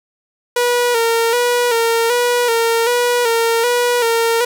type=tone with vibrato; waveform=sawtooth; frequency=472.6 Hz; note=A#4; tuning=24 cents sharp; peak=-9 dBFS; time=0.56-4.45 s; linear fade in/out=5 ms; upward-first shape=square; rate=1.3 Hz; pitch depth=48 cents each way; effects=none